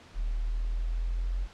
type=linear sweep; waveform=sine; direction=up; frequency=38.1 to 44.27 Hz; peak=-27 dBFS; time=0.14-1.48 s; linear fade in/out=50 ms; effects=pink hiss -53 dBFS RMS until 1.53 s + low-pass 5000 Hz 12 dB/octave